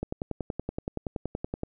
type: click train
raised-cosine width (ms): 2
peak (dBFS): -17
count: 18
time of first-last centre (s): 0.03-1.634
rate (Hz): 10.6
effects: none